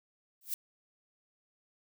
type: noise with exponential growth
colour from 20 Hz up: violet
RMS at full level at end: -30 dBFS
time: 0.41-0.54 s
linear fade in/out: 2 ms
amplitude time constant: 28 ms
effects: none